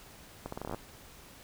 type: accelerating click train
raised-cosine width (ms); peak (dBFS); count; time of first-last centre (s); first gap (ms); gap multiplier
1; -23; 11; 0.46-0.746; 64; 0.8
effects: pink hiss -53 dBFS RMS until 1.43 s